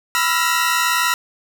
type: tone cluster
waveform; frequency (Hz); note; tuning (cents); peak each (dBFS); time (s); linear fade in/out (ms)
sawtooth; 989 / 1324 / 1384 / 1897; B5 / E6 / F6 / A#6; +2 / +7 / -16 / +30; -18; 0.15-1.14; 0
effects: none